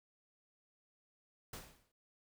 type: noise with exponential decay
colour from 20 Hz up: pink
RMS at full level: -44 dBFS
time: 1.53-1.92 s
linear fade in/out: 5 ms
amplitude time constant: 83 ms
effects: none